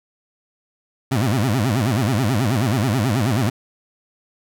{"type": "tone with vibrato", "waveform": "25% pulse", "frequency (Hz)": 116.9, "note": "A#2", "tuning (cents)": 5, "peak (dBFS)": -13, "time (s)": [1.11, 3.5], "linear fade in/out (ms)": 10, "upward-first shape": "sine", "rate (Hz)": 9.3, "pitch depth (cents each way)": 280, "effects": []}